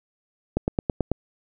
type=click train; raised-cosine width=2 ms; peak=-8 dBFS; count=6; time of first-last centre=0.57-1.116 s; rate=9.15 Hz; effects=none